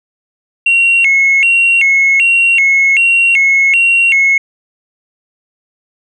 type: tone with vibrato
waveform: sine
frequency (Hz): 2446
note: D#7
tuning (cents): -30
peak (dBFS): -5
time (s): 0.66-4.38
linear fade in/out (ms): 5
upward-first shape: square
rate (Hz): 1.3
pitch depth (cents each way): 200
effects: tanh soft clip ceiling -3 dBFS

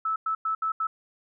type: tone bursts at uneven times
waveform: sine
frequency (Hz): 1308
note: E6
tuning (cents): -14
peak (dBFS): -24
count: 5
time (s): 0.05-0.16 / 0.26-0.35 / 0.45-0.55 / 0.62-0.72 / 0.8-0.87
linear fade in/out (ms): 5
effects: none

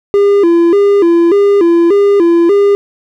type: tone with vibrato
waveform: triangle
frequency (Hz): 370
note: F#4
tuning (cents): 0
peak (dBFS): -3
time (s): 0.14-2.75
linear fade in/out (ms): 0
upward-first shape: square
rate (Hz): 1.7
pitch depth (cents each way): 150
effects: none

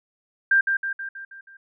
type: tone with echo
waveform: sine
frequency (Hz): 1586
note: G6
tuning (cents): +20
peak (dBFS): -14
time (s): 0.51-0.61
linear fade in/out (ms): 5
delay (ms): 160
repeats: 6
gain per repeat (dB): -5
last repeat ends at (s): 1.57
effects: none

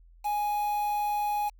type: tone with quantisation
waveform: triangle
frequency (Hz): 830.6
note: G#5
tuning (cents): 0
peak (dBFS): -24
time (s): 0.24-1.5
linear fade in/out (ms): 20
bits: 7
effects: added 42 Hz sine -52 dBFS peak until 1.59 s

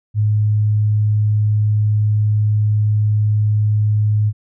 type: tone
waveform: sine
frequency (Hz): 105.9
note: G#2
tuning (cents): +34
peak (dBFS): -12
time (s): 0.14-4.33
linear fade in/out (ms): 50
effects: none

